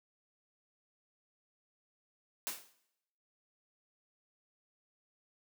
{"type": "noise with exponential decay", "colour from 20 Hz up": "white", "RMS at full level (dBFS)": -35, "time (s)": [2.47, 2.73], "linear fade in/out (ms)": 0, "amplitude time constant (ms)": 55, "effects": ["noise-tail reverb RT60 0.8 s tail -17 dB re dry", "high-pass 200 Hz 12 dB/octave"]}